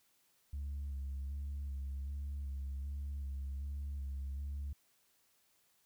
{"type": "tone with vibrato", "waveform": "sine", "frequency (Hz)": 69.5, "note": "C#2", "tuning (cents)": 5, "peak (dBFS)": -36, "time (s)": [0.53, 4.73], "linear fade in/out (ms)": 5, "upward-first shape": "square", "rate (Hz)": 1.3, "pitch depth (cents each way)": 30, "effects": ["tanh soft clip ceiling -36 dBFS", "white hiss -73 dBFS RMS until 5.85 s"]}